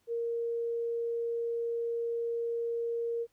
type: tone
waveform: sine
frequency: 466.2 Hz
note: A#4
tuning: in tune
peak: -30 dBFS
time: 0.07-3.27 s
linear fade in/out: 50 ms
effects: pink hiss -73 dBFS RMS until 3.32 s